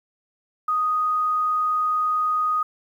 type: tone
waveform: sine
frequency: 1244.5 Hz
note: D#6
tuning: in tune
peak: -19 dBFS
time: 0.68-2.63 s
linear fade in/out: 5 ms
effects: 9-bit